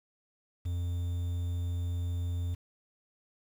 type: tone with quantisation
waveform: triangle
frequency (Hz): 87.31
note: F2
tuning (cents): 0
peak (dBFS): -28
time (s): 0.65-2.55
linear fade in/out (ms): 10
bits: 9
effects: none